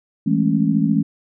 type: chord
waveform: sine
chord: A major seventh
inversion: second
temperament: just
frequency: 165 / 206.2 / 220 / 275 Hz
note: E3 / G#3 / A3 / C#4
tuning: +2 / -12 / 0 / -14 cents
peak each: -20 dBFS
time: 0.26-1.03 s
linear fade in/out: 10 ms
effects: none